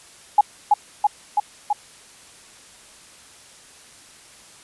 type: tone with echo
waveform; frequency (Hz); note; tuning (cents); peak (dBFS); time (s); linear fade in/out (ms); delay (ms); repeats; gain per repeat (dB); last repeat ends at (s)
sine; 830.6; G#5; 0; -8; 0.38-0.41; 5; 330; 4; -2; 1.73
effects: white hiss -47 dBFS RMS until 4.63 s + resampled to 24000 Hz